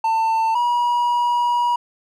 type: tone pair in turn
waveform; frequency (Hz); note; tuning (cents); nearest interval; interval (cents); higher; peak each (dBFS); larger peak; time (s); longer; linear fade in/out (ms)
triangle; 895 / 963; A5 / B5; +29 / -44; minor second; 127; second; -14; neither; 0.04-0.55 / 0.55-1.76; second; 5
effects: none